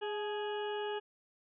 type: harmonic tone with a mistuned harmonic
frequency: 415.3 Hz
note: G#4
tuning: in tune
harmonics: 1 / 2 / 3 / 4 / 6 / 7 / 8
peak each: -36 / -41 / -51 / -46 / -55 / -47 / -56 dBFS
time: 0.01-1 s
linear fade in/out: 20 ms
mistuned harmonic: 2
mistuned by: +40 cents
effects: none